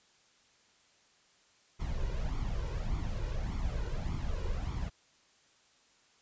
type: noise with flanger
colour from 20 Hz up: brown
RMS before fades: -34 dBFS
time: 1.79-4.9 s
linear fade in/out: 20 ms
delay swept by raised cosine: 0.89 to 2.09 ms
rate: 1.7 Hz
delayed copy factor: +0.65
effects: white hiss -66 dBFS RMS until 6.21 s + resampled to 16000 Hz